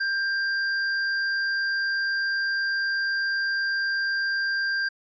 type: tone with hard clipping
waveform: sine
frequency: 1587 Hz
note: G6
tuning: 21 cents sharp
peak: -25 dBFS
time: 0-4.89 s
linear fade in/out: 10 ms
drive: 15 dB
effects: resampled to 16000 Hz